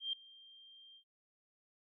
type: tone with ADSR envelope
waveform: sine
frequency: 3178 Hz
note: G7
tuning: 23 cents sharp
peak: -33 dBFS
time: 0-1.04 s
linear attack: 130 ms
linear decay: 3 ms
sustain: -23 dB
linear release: 82 ms
effects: none